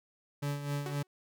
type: tone with tremolo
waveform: 40% pulse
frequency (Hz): 143.6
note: D3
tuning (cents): -39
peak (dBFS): -30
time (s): 0.42-1.03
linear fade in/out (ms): 10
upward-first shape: sine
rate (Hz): 3.9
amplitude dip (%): 60
type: tone with exponential decay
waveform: sawtooth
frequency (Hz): 371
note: F#4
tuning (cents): +5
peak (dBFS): -32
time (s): 0.86-1.07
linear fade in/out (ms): 1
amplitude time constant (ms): 45
effects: none